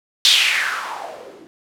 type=noise with low-pass filter sweep; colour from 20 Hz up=violet; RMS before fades=-20 dBFS; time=0.25-1.47 s; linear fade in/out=0 ms; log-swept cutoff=3900 to 300 Hz; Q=3.8; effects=none